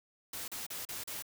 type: noise bursts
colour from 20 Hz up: white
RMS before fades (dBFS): -41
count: 5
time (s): 0.33-1.224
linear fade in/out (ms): 5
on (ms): 150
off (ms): 36
effects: none